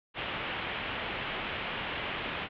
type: low-pass noise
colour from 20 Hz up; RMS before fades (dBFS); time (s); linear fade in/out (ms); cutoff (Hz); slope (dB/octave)
white; -36; 0.14-2.49; 50; 3200; 48
effects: none